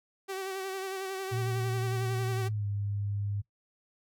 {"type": "tone with vibrato", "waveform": "sawtooth", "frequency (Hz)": 382.8, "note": "G4", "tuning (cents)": -41, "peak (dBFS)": -30, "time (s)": [0.28, 2.49], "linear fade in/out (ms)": 20, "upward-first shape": "sine", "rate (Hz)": 11, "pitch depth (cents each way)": 34}
{"type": "tone with pitch glide", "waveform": "sine", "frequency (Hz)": [116, 101.57], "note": ["A#2", "G#2"], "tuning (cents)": [-8, -38], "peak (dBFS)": -30, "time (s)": [1.31, 3.42], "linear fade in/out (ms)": 20, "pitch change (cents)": -230, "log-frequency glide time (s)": [2.3, 2.66]}
{"effects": ["noise-tail reverb RT60 0.1 s tail -17 dB re dry"]}